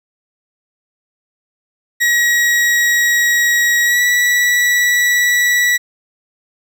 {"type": "tone with pitch glide", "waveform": "40% pulse", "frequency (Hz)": [1907, 1947.1], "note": ["A#6", "B6"], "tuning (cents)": [39, -25], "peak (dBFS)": -10, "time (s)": [2, 5.78], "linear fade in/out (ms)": 20, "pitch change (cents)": 36, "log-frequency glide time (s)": [3.85, 4.01], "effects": []}